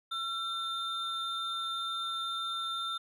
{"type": "tone pair together", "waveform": "triangle", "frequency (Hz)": [1351, 3607], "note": ["E6", "A7"], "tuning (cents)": [42, 42], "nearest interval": "octave + perfect fourth", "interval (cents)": 1700, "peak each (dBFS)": [-34, -34], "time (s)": [0.11, 2.98], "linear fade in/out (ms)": 10, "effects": []}